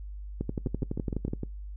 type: two click trains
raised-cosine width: 3 ms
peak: -17 / -19 dBFS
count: 12 / 6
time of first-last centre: 0.41-1.334 / 0.67-1.433 s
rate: 11.9 / 6.55 Hz
effects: noise-tail reverb RT60 0.2 s tail -24 dB re dry + added 50 Hz sine -37 dBFS peak until 1.76 s